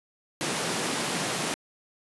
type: high-pass noise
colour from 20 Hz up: pink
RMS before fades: -29 dBFS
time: 0.41-1.54 s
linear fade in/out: 0 ms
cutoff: 160 Hz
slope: 24 dB/octave
effects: resampled to 24000 Hz